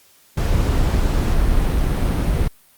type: noise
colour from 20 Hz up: brown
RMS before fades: -17 dBFS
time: 0.37-2.48 s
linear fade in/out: 5 ms
effects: white hiss -53 dBFS RMS until 2.77 s + Opus 48 kbps